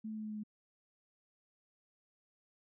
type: tone with pitch steps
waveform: sine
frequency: 218.5 / 217.1 / 215.7 / 214.4 / 213 / 211.7 Hz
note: A3 / A3 / A3 / A3 / G#3 / G#3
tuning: -12 / -23 / -34 / -45 / +44 / +33 cents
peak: -39 dBFS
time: 0.04-0.436 s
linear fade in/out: 10 ms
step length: 66 ms
effects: none